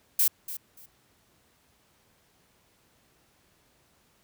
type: noise with echo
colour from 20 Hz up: violet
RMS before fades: -22 dBFS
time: 0.19-0.28 s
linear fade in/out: 5 ms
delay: 290 ms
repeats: 2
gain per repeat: -14 dB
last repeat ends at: 0.86 s
effects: pink hiss -65 dBFS RMS until 4.23 s + high-pass 60 Hz 12 dB/octave